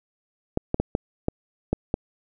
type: clicks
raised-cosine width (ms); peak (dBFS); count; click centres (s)
2; -8; 7; 0.574 / 0.744 / 0.8 / 0.951 / 1.284 / 1.73 / 1.941
effects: none